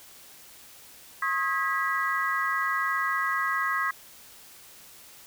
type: tone cluster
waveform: sine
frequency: 1083 / 1262 / 1638 / 1953 Hz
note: C#6 / D#6 / G#6 / B6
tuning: -41 / +24 / -24 / -20 cents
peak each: -30 dBFS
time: 1.22-3.91 s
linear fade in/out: 5 ms
effects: white hiss -50 dBFS RMS until 5.26 s